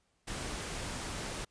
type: noise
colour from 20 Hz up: pink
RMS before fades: -39 dBFS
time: 0.27-1.45 s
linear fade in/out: 10 ms
effects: pink hiss -75 dBFS RMS until 1.5 s + resampled to 22050 Hz